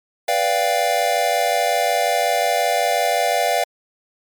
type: chord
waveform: square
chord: G dominant seventh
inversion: first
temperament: equal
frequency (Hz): 493.9 / 587.3 / 698.5 / 784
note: B4 / D5 / F5 / G5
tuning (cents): 0 / 0 / 0 / 0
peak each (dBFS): -26 / -23 / -20 / -24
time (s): 0.28-3.64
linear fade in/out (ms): 5
effects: MP3 96 kbps